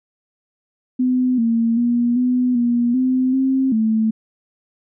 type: tone with pitch steps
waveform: sine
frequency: 253.1 / 229.6 / 239.3 / 249.9 / 239.2 / 257.1 / 264.9 / 220.4 Hz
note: B3 / A#3 / A#3 / B3 / A#3 / C4 / C4 / A3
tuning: +43 / -26 / +46 / +21 / +45 / -30 / +22 / +3 cents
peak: -14 dBFS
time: 0.99-4.11 s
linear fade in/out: 10 ms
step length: 390 ms
effects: none